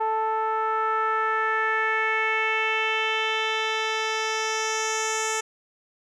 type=tone with low-pass filter sweep; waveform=10% pulse; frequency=440 Hz; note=A4; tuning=in tune; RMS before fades=-25 dBFS; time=0-5.41 s; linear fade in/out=10 ms; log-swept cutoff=910 to 7700 Hz; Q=2.7; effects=none